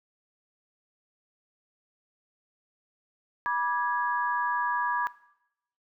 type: chord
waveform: sine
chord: G# diminished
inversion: first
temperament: equal with one note detuned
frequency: 974.7 / 1174.7 / 1661.2 Hz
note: B5 / D6 / G#6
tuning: -23 / 0 / 0 cents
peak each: -29 / -32 / -30 dBFS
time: 3.46-5.07 s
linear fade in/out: 0 ms
effects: noise-tail reverb RT60 0.8 s tail -18 dB re dry